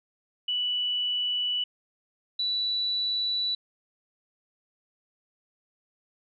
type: tone pair in turn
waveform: sine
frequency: 2960 / 3951 Hz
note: F#7 / B7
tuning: 0 / 0 cents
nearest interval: perfect fourth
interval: 500 cents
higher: second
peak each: -25 dBFS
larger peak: neither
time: 0.48-1.64 / 2.39-3.55 s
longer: neither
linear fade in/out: 5 ms
effects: none